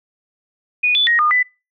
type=tone with pitch steps; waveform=sine; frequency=2467 / 3474 / 1880 / 1218 / 1994 Hz; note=D#7 / A7 / A#6 / D#6 / B6; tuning=-15 / -23 / +14 / -37 / +16 cents; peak=-12 dBFS; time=0.83-1.43 s; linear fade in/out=10 ms; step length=120 ms; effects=noise-tail reverb RT60 0.3 s tail -26 dB re dry